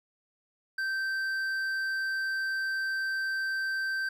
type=tone with hard clipping; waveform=triangle; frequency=1558 Hz; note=G6; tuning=11 cents flat; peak=-30 dBFS; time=0.78-4.09 s; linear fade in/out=5 ms; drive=9 dB; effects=none